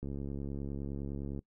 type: click train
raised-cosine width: 3 ms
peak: -27 dBFS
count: 96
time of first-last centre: 0.03-1.391 s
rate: 69.8 Hz
effects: noise-tail reverb RT60 0.1 s tail -22 dB re dry